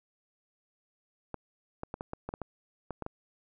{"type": "clicks", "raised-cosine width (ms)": 1, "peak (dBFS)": -22, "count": 11, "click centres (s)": [1.343, 1.834, 1.941, 2.009, 2.134, 2.29, 2.339, 2.417, 2.907, 3.023, 3.064], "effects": []}